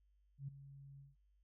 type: tone with ADSR envelope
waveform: sine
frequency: 138.59 Hz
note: C#3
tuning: in tune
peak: -40 dBFS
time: 0.38-1.16 s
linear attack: 100 ms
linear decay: 10 ms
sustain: -13 dB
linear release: 170 ms
effects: noise-tail reverb RT60 0.2 s tail -23 dB re dry + added 50 Hz sine -70 dBFS peak until 1.43 s